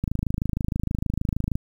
click train, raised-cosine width 5 ms, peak -12 dBFS, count 41, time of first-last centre 0.04-1.555 s, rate 26.4 Hz, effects 8-bit

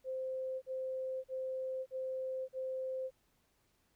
sine tone bursts, 521 Hz, C5, 7 cents flat, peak -36 dBFS, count 5, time 0.04-3.108 s, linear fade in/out 50 ms, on 580 ms, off 42 ms, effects pink hiss -75 dBFS RMS until 3.95 s

